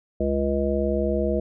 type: harmonic tone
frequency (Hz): 69.4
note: C#2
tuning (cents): +3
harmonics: 1 / 3 / 5 / 7 / 9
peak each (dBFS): -27 / -27 / -27 / -27 / -27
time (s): 0.2-1.4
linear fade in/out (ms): 5
effects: none